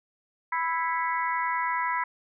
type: harmonic tone with a mistuned harmonic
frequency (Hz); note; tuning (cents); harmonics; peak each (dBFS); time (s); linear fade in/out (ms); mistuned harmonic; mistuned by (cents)
329.6; E4; 0; 3 / 4 / 5 / 6 / 7; -27 / -34 / -35 / -32 / -40; 0.52-2.04; 5; 7; -87
effects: none